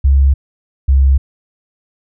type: tone pair in turn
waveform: sine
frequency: 68.4 / 67.46 Hz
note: C#2 / C#2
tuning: -23 / -46 cents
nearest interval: unison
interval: 23 cents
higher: first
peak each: -6 dBFS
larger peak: neither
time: 0.04-0.34 / 0.88-1.18 s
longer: neither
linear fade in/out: 10 ms
effects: none